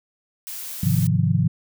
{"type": "noise", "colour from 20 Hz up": "blue", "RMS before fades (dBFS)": -33, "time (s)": [0.47, 1.07], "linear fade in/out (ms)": 0}
{"type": "chord", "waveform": "sine", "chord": "F minor seventh", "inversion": "first", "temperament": "equal", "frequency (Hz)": [103.83, 130.81, 155.56, 174.61], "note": ["Ab2", "C3", "Eb3", "F3"], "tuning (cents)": [0, 0, 0, 0], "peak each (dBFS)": -22, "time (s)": [0.83, 1.48], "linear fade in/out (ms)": 5}
{"effects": []}